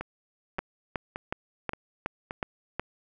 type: two click trains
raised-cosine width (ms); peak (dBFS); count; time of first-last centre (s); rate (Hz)
0.5; -19 / -14; 5 / 7; 0.01-2.309 / 0.59-2.796; 1.74 / 2.72
effects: none